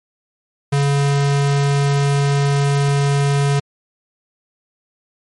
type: tone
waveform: square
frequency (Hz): 141.2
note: C#3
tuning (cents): +32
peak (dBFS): -14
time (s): 0.72-3.6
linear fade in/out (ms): 10
effects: MP3 48 kbps